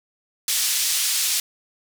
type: band-pass noise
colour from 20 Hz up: pink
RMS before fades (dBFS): -22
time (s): 0.48-1.4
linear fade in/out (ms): 2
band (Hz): 4100 to 13000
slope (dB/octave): 12
effects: none